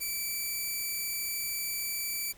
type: tone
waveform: 5% pulse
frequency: 2319 Hz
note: D7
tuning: 22 cents flat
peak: -22 dBFS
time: 0-2.33 s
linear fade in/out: 20 ms
effects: pink hiss -57 dBFS RMS until 2.37 s